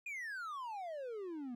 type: exponential sweep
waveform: triangle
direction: down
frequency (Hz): 2489 to 232.8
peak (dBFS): -39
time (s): 0.06-1.55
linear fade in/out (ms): 5
effects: none